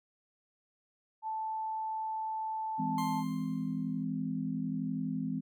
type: tone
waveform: sine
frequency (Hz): 878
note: A5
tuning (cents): -4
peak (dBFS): -33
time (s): 1.22-3.24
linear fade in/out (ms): 50
type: chord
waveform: sine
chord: E augmented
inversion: none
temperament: just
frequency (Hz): 164.81 / 206 / 257.5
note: E3 / G#3 / B#3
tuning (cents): 0 / -14 / -28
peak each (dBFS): -37 / -37 / -35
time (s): 2.78-5.41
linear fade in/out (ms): 20
type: tone with exponential decay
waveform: 40% pulse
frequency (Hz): 1052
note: C6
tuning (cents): +9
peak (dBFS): -35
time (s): 2.98-4.04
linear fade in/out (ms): 2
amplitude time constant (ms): 230
effects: none